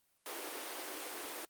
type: high-pass noise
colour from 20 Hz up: pink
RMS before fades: -43 dBFS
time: 0.26-1.45 s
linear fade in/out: 0 ms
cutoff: 300 Hz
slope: 48 dB/octave
effects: white hiss -75 dBFS RMS until 1.49 s + Opus 32 kbps